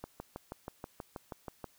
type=click train; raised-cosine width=1 ms; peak=-26 dBFS; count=11; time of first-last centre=0.04-1.643 s; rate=6.24 Hz; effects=white hiss -66 dBFS RMS until 1.78 s